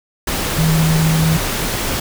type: tone in noise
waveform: sine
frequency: 159.7 Hz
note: D#3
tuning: 45 cents sharp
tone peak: -12 dBFS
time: 0.58-1.37 s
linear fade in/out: 5 ms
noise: pink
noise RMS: -20 dBFS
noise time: 0.27-2 s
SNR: +5 dB
effects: none